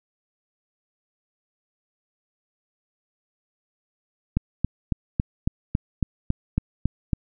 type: click train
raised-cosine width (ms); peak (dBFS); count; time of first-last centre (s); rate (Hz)
5; -8; 11; 4.37-7.132; 3.62
effects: none